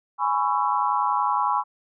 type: chord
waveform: sine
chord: C# minor seventh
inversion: second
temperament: just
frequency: 831.5 / 997.9 / 1108.7 / 1330.5 Hz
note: G#5 / B5 / C#6 / E6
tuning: +2 / +18 / 0 / +16 cents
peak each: -25 / -24 / -25 / -30 dBFS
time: 0.18-1.64 s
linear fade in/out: 50 ms
effects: none